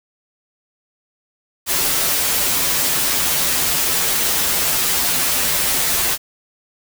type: noise with comb filter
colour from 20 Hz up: white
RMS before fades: -18 dBFS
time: 1.66-6.18 s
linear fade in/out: 50 ms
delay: 9.5 ms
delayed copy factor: -0.75
effects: none